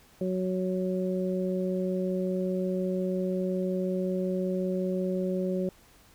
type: harmonic tone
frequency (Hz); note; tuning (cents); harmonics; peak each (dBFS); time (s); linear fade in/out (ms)
185.1; F#3; +1; 1 / 2 / 3; -29 / -31 / -33; 0.21-5.69; 2
effects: pink hiss -58 dBFS RMS until 6.14 s